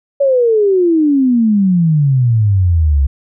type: exponential sweep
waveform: sine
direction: down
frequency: 569 to 66.2 Hz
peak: -8 dBFS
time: 0.2-3.07 s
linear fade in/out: 10 ms
effects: none